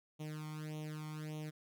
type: tone with flanger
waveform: sawtooth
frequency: 153.7 Hz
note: D#3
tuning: 21 cents flat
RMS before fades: -44 dBFS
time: 0.19-1.51 s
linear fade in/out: 20 ms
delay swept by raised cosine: 0.31 to 0.92 ms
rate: 1.7 Hz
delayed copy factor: +0.9
effects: none